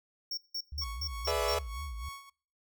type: tone bursts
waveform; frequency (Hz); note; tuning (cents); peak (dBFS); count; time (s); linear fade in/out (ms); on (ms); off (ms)
square; 5490; F8; -31; -34; 6; 0.31-1.544; 5; 64; 170
type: tone with vibrato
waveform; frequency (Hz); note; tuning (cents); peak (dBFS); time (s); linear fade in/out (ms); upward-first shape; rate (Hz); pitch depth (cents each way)
sine; 64; C2; -38; -37; 0.72-2.09; 5; sine; 3.8; 290
type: tone with tremolo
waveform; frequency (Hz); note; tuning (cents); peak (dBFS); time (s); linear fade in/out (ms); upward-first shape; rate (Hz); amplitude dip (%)
sawtooth; 1108.7; C#6; 0; -37; 0.81-2.3; 10; sine; 3.3; 75
type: chord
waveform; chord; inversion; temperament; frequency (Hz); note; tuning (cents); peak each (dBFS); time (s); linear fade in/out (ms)
30% pulse; E dominant seventh; first; equal with one note detuned; 422.8 / 493.9 / 587.3 / 659.3; G#4 / B4 / D5 / E5; +31 / 0 / 0 / 0; -32 / -32 / -32 / -32; 1.27-1.59; 5
effects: noise-tail reverb RT60 0.5 s tail -25 dB re dry

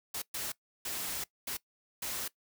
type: noise bursts at uneven times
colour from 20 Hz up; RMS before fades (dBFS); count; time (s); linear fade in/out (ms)
white; -37; 5; 0.14-0.22 / 0.34-0.52 / 0.85-1.24 / 1.47-1.57 / 2.02-2.28; 5
effects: noise-tail reverb RT60 0.1 s tail -20 dB re dry

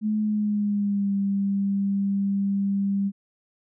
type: tone with pitch glide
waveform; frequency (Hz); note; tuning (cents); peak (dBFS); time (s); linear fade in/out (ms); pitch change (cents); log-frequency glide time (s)
sine; 213.6 to 198.15; G#3 to G3; +49 to +19; -21; 0.01-3.12; 50; -130; 0.2-1.14
effects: none

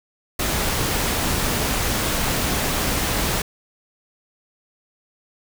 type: noise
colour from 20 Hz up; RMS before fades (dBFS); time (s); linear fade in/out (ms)
pink; -22; 0.39-3.42; 5
effects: none

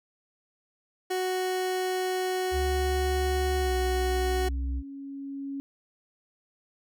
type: tone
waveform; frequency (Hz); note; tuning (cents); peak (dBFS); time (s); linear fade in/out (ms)
30% pulse; 370; F#4; 0; -24; 1.1-4.49; 10
type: tone with exponential growth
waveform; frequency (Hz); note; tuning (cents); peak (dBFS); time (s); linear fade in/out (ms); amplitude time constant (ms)
sine; 276.6; C#4; -4; -31; 1.46-5.6; 0; 900
type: tone with pitch glide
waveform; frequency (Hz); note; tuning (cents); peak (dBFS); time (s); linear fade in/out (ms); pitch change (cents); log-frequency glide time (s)
sine; 70.8 to 63.44; C#2 to B1; +37 to +47; -27; 2.51-4.83; 50; -190; 3.61-3.72
effects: none

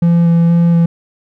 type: tone with vibrato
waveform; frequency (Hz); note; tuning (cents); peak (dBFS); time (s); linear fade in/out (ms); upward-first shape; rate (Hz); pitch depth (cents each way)
triangle; 169.3; E3; +46; -5; 0.02-0.86; 5; square; 2.1; 9
effects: none

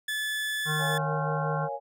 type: tone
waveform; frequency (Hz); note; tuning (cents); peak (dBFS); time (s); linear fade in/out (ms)
30% pulse; 1729; A6; -31; -26; 0.08-0.98; 5
type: harmonic tone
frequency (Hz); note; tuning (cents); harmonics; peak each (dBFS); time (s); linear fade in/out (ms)
153.6; D#3; -22; 1 / 3 / 5 / 7 / 9 / 10; -29 / -38 / -40 / -35 / -37 / -42; 0.65-1.69; 50
type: chord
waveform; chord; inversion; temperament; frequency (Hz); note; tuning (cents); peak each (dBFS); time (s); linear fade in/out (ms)
sine; Bb minor seventh; none; equal; 466.2 / 554.4 / 698.5 / 830.6; Bb4 / Db5 / F5 / Ab5; 0 / 0 / 0 / 0; -40 / -34 / -39 / -34; 0.78-1.8; 50
effects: none

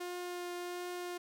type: tone with vibrato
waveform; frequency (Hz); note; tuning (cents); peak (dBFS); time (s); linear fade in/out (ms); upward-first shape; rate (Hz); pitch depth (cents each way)
sawtooth; 354.6; F4; +26; -35; 0-1.18; 10; triangle; 1.4; 10
effects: none

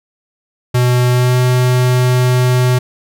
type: tone with pitch glide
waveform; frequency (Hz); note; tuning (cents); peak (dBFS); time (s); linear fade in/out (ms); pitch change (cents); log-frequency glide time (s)
square; 124 to 125.66; B2 to B2; +7 to +30; -10; 0.74-2.79; 10; +23; 1.1-1.38
effects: none

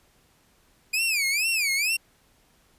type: tone with vibrato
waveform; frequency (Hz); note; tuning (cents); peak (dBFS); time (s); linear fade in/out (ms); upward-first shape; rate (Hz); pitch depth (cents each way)
sawtooth; 2426; D#7; -44; -19; 0.93-1.97; 10; sine; 2.2; 210
effects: pink hiss -62 dBFS RMS until 2.78 s + resampled to 32000 Hz

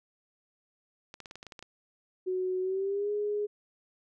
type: clicks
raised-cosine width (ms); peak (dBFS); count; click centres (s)
0.2; -27; 10; 1.141 / 1.203 / 1.258 / 1.311 / 1.356 / 1.429 / 1.467 / 1.522 / 1.592 / 1.626
type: tone with pitch glide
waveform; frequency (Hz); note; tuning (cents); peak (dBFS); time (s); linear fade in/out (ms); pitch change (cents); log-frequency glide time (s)
sine; 370 to 415.3; F#4 to G#4; 0 to 0; -28; 2.26-3.47; 20; +200; 2.61-3.11
effects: none

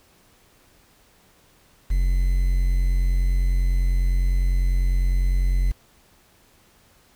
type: tone with quantisation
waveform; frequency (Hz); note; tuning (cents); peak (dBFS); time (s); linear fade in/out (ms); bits
triangle; 44.95; F#1; -49; -15; 1.9-5.72; 10; 7
effects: pink hiss -57 dBFS RMS until 7.15 s

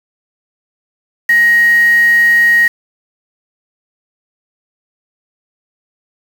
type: tone with quantisation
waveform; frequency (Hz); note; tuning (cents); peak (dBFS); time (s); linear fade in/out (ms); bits
sine; 1881; A#6; +15; -6; 1.29-2.68; 5; 4
effects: none

